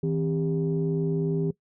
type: tone cluster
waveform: sine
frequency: 160.1 / 263.4 / 399.4 Hz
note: D#3 / C4 / G4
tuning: +50 / +12 / +32 cents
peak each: -24 / -32 / -28 dBFS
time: 0.03-1.51 s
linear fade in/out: 5 ms
effects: noise-tail reverb RT60 0.1 s tail -20 dB re dry + tanh soft clip ceiling -16 dBFS